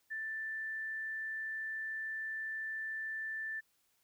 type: tone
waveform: sine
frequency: 1767 Hz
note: A6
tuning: 7 cents sharp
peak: -37 dBFS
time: 0.1-3.61 s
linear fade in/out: 20 ms
effects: white hiss -75 dBFS RMS until 4.03 s